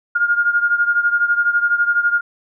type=beating tone pair; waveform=sine; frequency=1415 / 1427 Hz; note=F6 / F6; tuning=+22 / +37 cents; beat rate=12 Hz; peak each=-15 / -19 dBFS; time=0.15-2.21 s; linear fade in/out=10 ms; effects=none